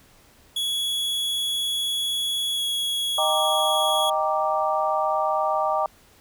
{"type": "tone with pitch glide", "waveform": "45% pulse", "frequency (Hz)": [3364, 3339], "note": ["G#7", "G#7"], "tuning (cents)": [22, 9], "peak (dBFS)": -23, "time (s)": [0.56, 4.1], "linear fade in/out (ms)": 5, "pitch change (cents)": -13, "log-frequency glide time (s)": [2.54, 2.62]}
{"type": "chord", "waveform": "sine", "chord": "Eb major seventh", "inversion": "none", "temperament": "equal", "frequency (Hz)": [622.3, 784, 932.3, 1174.7], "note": ["Eb5", "G5", "Bb5", "D6"], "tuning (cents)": [0, 0, 0, 0], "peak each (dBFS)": [-25, -25, -28, -26], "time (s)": [3.18, 5.86], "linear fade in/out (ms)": 2}
{"effects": ["pink hiss -55 dBFS RMS until 6.2 s"]}